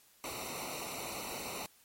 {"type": "noise with comb filter", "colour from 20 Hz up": "pink", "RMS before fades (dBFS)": -41, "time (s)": [0.24, 1.66], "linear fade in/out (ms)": 0, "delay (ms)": 0.6, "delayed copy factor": -0.95, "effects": ["white hiss -64 dBFS RMS until 1.84 s", "MP3 64 kbps"]}